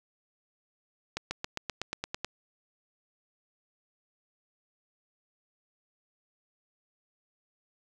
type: accelerating click train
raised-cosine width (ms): 0.2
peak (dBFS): -15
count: 10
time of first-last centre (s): 1.17-2.246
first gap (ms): 140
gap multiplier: 0.96
effects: none